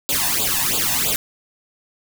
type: noise with flanger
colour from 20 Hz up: white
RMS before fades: -20 dBFS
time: 0.09-1.16 s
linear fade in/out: 0 ms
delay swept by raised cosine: 0.26 to 1.15 ms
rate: 3 Hz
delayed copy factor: +0.95
effects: none